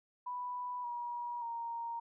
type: tone with pitch steps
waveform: sine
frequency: 987.8 / 959.1 / 931.3 Hz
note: B5 / A#5 / A#5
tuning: 0 / +49 / -2 cents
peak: -37 dBFS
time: 0.26-2 s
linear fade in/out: 10 ms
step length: 580 ms
effects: none